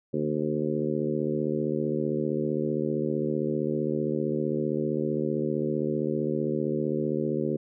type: harmonic tone with a mistuned harmonic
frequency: 75.4 Hz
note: D2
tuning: 46 cents sharp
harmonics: 2 / 3 / 4 / 5 / 6 / 7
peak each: -33 / -31 / -32 / -30 / -34 / -35 dBFS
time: 0.13-7.57 s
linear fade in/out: 10 ms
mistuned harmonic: 2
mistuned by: -43 cents
effects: none